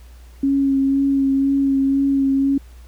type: tone with vibrato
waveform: sine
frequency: 273.7 Hz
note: C#4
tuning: 22 cents flat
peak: -14 dBFS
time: 0.43-2.58 s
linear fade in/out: 5 ms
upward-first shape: sine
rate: 2 Hz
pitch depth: 18 cents each way
effects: added 60 Hz sine -39 dBFS peak until 2.87 s + pink hiss -53 dBFS RMS until 2.87 s